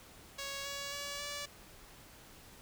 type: tone with pitch steps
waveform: 5% pulse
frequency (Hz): 555 / 562.4 / 569.9 / 577.6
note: C#5 / C#5 / C#5 / D5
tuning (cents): +2 / +25 / +48 / -29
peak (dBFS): -28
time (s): 0.38-1.46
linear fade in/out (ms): 10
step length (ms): 270
effects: pink hiss -56 dBFS RMS until 2.61 s